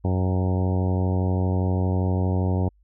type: harmonic tone with a mistuned harmonic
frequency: 92.5 Hz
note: F#2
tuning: in tune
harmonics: 1 / 2 / 3 / 4 / 5 / 6 / 7 / 8 / 9 / 10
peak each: -21 / -27 / -31 / -33 / -35 / -37 / -38 / -39 / -40 / -41 dBFS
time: 0.04-2.69 s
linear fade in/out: 10 ms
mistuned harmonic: 9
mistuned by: -20 cents
effects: added 50 Hz sine -56 dBFS peak until 2.83 s